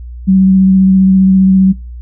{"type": "tone with vibrato", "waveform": "sine", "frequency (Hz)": 190, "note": "F#3", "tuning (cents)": 46, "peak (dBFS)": -4, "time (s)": [0.27, 1.73], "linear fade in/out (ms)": 20, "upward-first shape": "sine", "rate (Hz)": 15, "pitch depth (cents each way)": 15, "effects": ["noise-tail reverb RT60 0.3 s tail -25 dB re dry", "added 60 Hz sine -24 dBFS peak until 2.01 s"]}